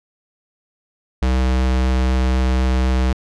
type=tone; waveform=square; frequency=64 Hz; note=C2; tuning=38 cents flat; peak=-15 dBFS; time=1.22-3.13 s; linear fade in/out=5 ms; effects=low-pass 6000 Hz 12 dB/octave